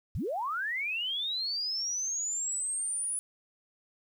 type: linear sweep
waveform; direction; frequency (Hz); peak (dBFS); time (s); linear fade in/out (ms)
sine; up; 51.91 to 9956; -30; 0.15-3.19; 0
effects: 10-bit